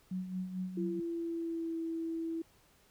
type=tone with tremolo; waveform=sine; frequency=185 Hz; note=F#3; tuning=in tune; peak=-33 dBFS; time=0.11-1 s; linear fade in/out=5 ms; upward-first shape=sine; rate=4.5 Hz; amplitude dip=60%
type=tone with pitch glide; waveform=sine; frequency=340 to 328.4 Hz; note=F4 to E4; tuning=-46 to -6 cents; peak=-34 dBFS; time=0.77-2.42 s; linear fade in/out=5 ms; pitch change=-60 cents; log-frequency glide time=0.9-1.77 s
effects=pink hiss -66 dBFS RMS until 2.9 s